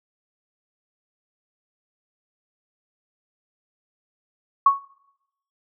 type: tone with exponential decay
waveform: sine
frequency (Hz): 1108.7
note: C#6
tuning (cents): 0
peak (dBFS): -8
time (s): 4.66-4.85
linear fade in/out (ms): 5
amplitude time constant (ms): 40
effects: noise-tail reverb RT60 0.8 s tail -21 dB re dry